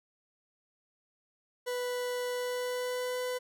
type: tone with pitch glide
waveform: 40% pulse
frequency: 493.9 to 500.5 Hz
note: B4 to B4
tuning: 0 to +23 cents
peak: -31 dBFS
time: 1.66-3.39 s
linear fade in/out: 20 ms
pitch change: +23 cents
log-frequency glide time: 2.32-3.18 s
effects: none